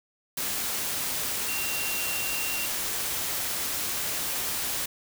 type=tone in noise; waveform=sine; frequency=2752 Hz; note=F7; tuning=26 cents flat; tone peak=-33 dBFS; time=1.48-2.66 s; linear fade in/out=5 ms; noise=white; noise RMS=-30 dBFS; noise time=0.37-4.86 s; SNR=-6 dB; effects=none